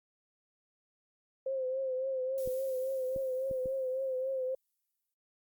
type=tone with vibrato; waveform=sine; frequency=523.3 Hz; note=C5; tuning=in tune; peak=-31 dBFS; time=1.46-4.55 s; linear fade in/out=5 ms; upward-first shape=triangle; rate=3.6 Hz; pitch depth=55 cents each way
type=noise with exponential decay; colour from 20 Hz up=violet; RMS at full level=-47 dBFS; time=2.38-5.14 s; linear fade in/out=0 ms; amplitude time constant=600 ms
type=clicks; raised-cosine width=3 ms; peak=-31 dBFS; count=4; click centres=2.475 / 3.162 / 3.512 / 3.658 s
effects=Opus 32 kbps